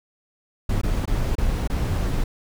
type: noise with dropouts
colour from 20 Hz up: brown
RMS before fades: -22 dBFS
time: 0.69-2.24 s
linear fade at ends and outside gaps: 5 ms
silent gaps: 0.815-0.833 / 1.056-1.075 / 1.354-1.381 / 1.676-1.698 s
effects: none